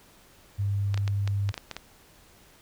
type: tone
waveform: sine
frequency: 100.1 Hz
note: G2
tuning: 37 cents sharp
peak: -24 dBFS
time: 0.58-1.52 s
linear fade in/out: 20 ms
type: clicks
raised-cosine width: 0.2 ms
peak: -17 dBFS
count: 9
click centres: 0.943 / 0.976 / 1.078 / 1.276 / 1.491 / 1.542 / 1.578 / 1.713 / 1.766 s
effects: pink hiss -56 dBFS RMS until 2.61 s